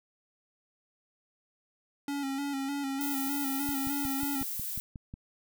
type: tone with vibrato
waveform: square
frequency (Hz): 277.2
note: C#4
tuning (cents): 0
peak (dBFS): -32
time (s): 2.08-4.43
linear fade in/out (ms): 2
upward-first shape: square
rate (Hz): 3.3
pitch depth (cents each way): 37
type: noise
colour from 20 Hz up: violet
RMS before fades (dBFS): -36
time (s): 3.01-4.8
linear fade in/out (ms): 0
type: click train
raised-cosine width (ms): 5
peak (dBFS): -29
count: 9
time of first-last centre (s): 3.69-5.139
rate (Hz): 5.52
effects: none